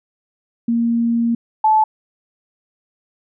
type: tone pair in turn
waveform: sine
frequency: 233.1 / 868.2 Hz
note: A#3 / A5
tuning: 0 / -23 cents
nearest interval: octave + major seventh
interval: 2277 cents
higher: second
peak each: -14 / -10 dBFS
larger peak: second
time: 0.68-1.35 / 1.64-1.84 s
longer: first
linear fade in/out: 5 ms
effects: none